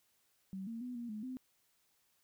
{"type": "tone with pitch steps", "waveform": "sine", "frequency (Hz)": [191.3, 228.9, 248.5, 237.3, 213.2, 256.6], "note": ["G3", "A#3", "B3", "A#3", "G#3", "C4"], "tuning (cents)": [-42, -31, 11, 31, 46, -34], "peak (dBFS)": -40, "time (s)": [0.53, 1.37], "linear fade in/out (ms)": 0, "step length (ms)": 140, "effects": ["white hiss -75 dBFS RMS until 2.23 s"]}